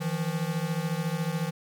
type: beating tone pair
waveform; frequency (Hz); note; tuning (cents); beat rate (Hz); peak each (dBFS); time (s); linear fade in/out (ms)
square; 157.4 / 171.4; D#3 / F3; +20 / -32; 14; -31; 0-1.51; 20
effects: none